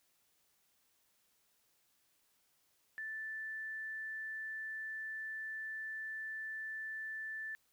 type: tone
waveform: sine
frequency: 1760 Hz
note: A6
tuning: in tune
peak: -40 dBFS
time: 2.98-7.55 s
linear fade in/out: 0 ms
effects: white hiss -75 dBFS RMS until 7.72 s